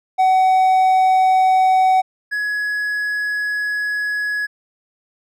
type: tone pair in turn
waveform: triangle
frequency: 752 / 1681.4 Hz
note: F#5 / G#6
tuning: +28 / +21 cents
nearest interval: octave + major second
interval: 1393 cents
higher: second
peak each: -9 / -17 dBFS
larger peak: first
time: 0.18-2.02 / 2.31-4.47 s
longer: second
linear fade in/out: 20 ms
effects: none